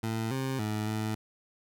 20% pulse tone with pitch steps, 112.1 / 132.9 / 107 / 108.8 Hz, A2 / C3 / A2 / A2, +33 / +27 / -48 / -19 cents, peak -25 dBFS, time 0.03-1.15 s, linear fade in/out 5 ms, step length 280 ms, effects none

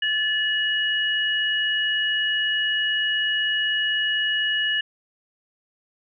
sine tone pair together, 1735.7 / 2904 Hz, A6 / F#7, -24 / -33 cents, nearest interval major sixth, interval 891 cents, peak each -23 dBFS, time 0.02-4.81 s, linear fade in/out 5 ms, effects none

